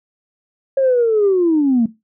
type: linear sweep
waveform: sine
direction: down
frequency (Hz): 548 to 219.6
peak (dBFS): -10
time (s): 0.77-1.86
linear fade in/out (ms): 5
effects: noise-tail reverb RT60 0.2 s tail -17 dB re dry + tanh soft clip ceiling -7 dBFS